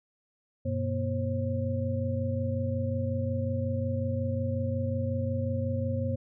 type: tone cluster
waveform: sine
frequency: 96.1 / 121.6 / 239.3 / 536 Hz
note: G2 / B2 / A#3 / C5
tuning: -34 / -26 / +46 / +42 cents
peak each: -30 / -34 / -34 / -34 dBFS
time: 0.65-6.16 s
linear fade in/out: 10 ms
effects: none